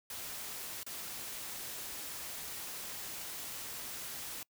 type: noise with dropouts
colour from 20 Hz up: white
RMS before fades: -43 dBFS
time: 0.1-4.43 s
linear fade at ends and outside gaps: 2 ms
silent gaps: 0.832-0.864 s
effects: noise-tail reverb RT60 0.1 s tail -25 dB re dry